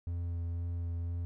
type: tone with vibrato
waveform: triangle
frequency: 85.6 Hz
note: F2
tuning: 34 cents flat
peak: -31 dBFS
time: 0.07-1.25 s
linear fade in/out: 0 ms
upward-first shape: sine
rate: 2 Hz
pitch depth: 13 cents each way
effects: none